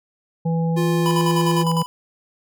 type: harmonic tone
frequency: 165.1 Hz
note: E3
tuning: 3 cents sharp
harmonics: 1 / 3 / 5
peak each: -18 / -28 / -32 dBFS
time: 0.45-1.83 s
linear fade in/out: 10 ms
type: tone with pitch glide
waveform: square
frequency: 350 to 348 Hz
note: F4 to F4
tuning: +4 to -6 cents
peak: -22 dBFS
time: 0.76-1.64 s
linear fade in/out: 20 ms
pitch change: -10 cents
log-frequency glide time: 1.15-1.47 s
type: tone with tremolo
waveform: square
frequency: 995 Hz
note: B5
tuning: 13 cents sharp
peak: -21 dBFS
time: 1.06-1.86 s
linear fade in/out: 0 ms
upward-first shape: square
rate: 9.9 Hz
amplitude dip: 70%
effects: none